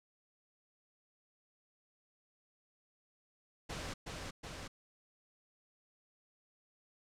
pink noise with echo, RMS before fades -42 dBFS, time 3.69-3.94 s, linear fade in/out 10 ms, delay 370 ms, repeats 2, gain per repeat -2 dB, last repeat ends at 4.68 s, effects low-pass 7000 Hz 12 dB/octave

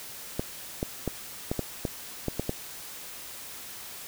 clicks, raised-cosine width 2 ms, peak -14 dBFS, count 9, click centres 0.395 / 0.829 / 1.077 / 1.515 / 1.593 / 1.852 / 2.283 / 2.396 / 2.494 s, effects white hiss -42 dBFS RMS until 4.07 s

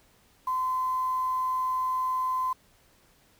sine tone with quantisation, 1027 Hz, C6, 33 cents flat, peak -25 dBFS, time 0.47-2.53 s, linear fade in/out 5 ms, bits 8, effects pink hiss -62 dBFS RMS until 3.39 s

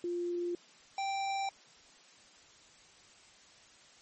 sine / square tone pair in turn, 349.2 / 783.9 Hz, F4 / G5, 0 / 0 cents, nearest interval octave + major second, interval 1400 cents, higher second, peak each -32 / -33 dBFS, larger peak first, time 0.04-0.55 / 0.98-1.49 s, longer neither, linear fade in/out 2 ms, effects white hiss -59 dBFS RMS until 4.01 s + MP3 32 kbps

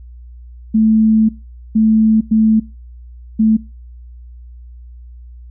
sine tone bursts at uneven times, 219.3 Hz, A3, 6 cents flat, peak -8 dBFS, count 4, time 0.74-1.29 / 1.75-2.21 / 2.31-2.6 / 3.39-3.57 s, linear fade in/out 10 ms, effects noise-tail reverb RT60 0.3 s tail -23 dB re dry + added 60 Hz sine -33 dBFS peak until 5.5 s

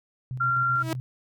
sine tone with tremolo, 127.5 Hz, C3, 44 cents flat, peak -29 dBFS, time 0.31-1 s, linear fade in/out 0 ms, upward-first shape square, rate 7.8 Hz, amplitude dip 40%
sine tone, 1379 Hz, F6, 22 cents flat, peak -21 dBFS, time 0.4-0.83 s, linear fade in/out 10 ms
sawtooth tone with exponential growth, 323.1 Hz, E4, 35 cents flat, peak -20 dBFS, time 0.7-0.93 s, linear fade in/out 0 ms, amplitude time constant 49 ms
effects none

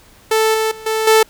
sawtooth tone with level steps, 440 Hz, A4, in tune, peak -8 / -11 / -28 / -12 / -4 dBFS, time 0.31-1.23 s, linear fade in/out 5 ms, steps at 0.54 / 0.71 / 0.86 / 1.07 s, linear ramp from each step 5 ms, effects pink hiss -47 dBFS RMS until 1.29 s

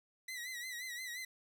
sawtooth tone with vibrato, 1975.5 Hz, B6, in tune, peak -38 dBFS, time 0.28-1.25 s, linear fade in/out 5 ms, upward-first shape sine, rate 5.7 Hz, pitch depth 79 cents each way, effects none

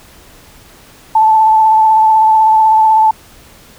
sine tone with vibrato, 876 Hz, A5, 8 cents flat, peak -5 dBFS, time 1.15-3.11 s, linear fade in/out 5 ms, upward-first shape triangle, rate 16 Hz, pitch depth 25 cents each way, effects pink hiss -41 dBFS RMS until 3.78 s

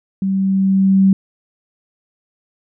sine tone with level ramp, 192.8 Hz, G3, 28 cents flat, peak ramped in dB -15 to -7 dBFS, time 0.22-1.13 s, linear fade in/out 2 ms, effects none

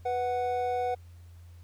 triangle tone pair together, 493.9 / 740 Hz, B4 / F#5, 0 / 0 cents, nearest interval perfect fifth, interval 700 cents, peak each -29 / -27 dBFS, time 0.05-0.95 s, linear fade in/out 10 ms, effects added 86 Hz sine -47 dBFS peak until 1.63 s + pink hiss -65 dBFS RMS until 1.63 s

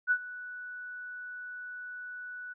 sine tone with ADSR envelope, 1480 Hz, F#6, in tune, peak -21 dBFS, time 0.07-2.54 s, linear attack 41 ms, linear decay 66 ms, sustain -18 dB, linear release 20 ms, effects none

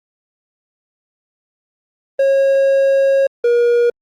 triangle tone pair in turn, 545 / 476.8 Hz, C#5 / A#4, -29 / +39 cents, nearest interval major second, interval 232 cents, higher first, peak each -8 dBFS, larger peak neither, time 2.19-3.27 / 3.44-3.9 s, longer first, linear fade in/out 5 ms, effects Opus 32 kbps

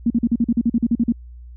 sine tone bursts, 233.5 Hz, A#3, 3 cents sharp, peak -13 dBFS, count 13, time 0.06-1.123 s, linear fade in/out 5 ms, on 43 ms, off 42 ms, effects added 60 Hz sine -36 dBFS peak until 1.56 s

